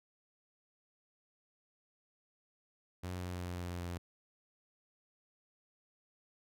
sawtooth tone with pitch steps, 90.4 / 89.62 / 88.85 / 88.08 / 87.32 Hz, F#2 / F2 / F2 / F2 / F2, -40 / +45 / +30 / +15 / 0 cents, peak -35 dBFS, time 3.03-3.98 s, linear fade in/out 10 ms, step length 190 ms, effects none

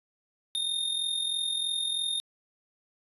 square tone with amplitude modulation, 3665 Hz, A#7, 30 cents flat, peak -26 dBFS, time 0.55-2.2 s, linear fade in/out 0 ms, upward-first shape sine, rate 43.1 Hz, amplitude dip 55%, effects resampled to 32000 Hz

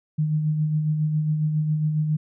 sine tone with tremolo, 153.5 Hz, D#3, 23 cents flat, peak -18 dBFS, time 0.18-2.17 s, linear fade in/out 10 ms, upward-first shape sine, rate 7.3 Hz, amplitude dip 40%, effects none

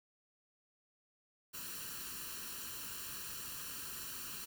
white noise with comb filter, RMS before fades -45 dBFS, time 1.53-4.46 s, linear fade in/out 20 ms, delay 0.7 ms, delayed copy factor +0.75, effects none

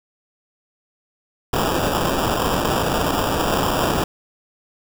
blue noise with sample-and-hold, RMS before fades -20 dBFS, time 1.53-4.04 s, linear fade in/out 2 ms, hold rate 2100 Hz, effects none

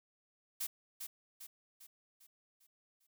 blue noise with echo, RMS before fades -38 dBFS, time 0.6-0.67 s, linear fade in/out 10 ms, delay 400 ms, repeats 6, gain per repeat -6 dB, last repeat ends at 3.07 s, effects none

